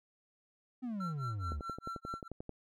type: exponential sweep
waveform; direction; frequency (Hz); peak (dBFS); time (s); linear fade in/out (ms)
triangle; down; 261.6 to 68; -34; 0.82-1.61; 20
type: tone with tremolo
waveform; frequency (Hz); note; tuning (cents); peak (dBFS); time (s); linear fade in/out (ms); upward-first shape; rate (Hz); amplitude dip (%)
triangle; 1353; E6; +45; -36; 1-2.28; 5; sine; 4.7; 100
type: click train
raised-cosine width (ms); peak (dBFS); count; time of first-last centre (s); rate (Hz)
2; -29; 12; 1.52-2.493; 11.3
effects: none